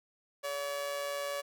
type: tone with amplitude modulation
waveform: sawtooth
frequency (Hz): 569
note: C#5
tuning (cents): +45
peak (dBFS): -28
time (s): 0.43-1.42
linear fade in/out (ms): 20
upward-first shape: sine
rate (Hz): 144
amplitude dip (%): 50
effects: none